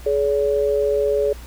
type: tone pair together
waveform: sine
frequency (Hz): 423 / 569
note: G#4 / C#5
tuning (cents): +32 / +45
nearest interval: perfect fourth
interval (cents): 513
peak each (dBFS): -18 / -20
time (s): 0.06-1.33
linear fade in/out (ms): 5
effects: added 60 Hz sine -35 dBFS peak until 1.46 s + pink hiss -44 dBFS RMS until 1.46 s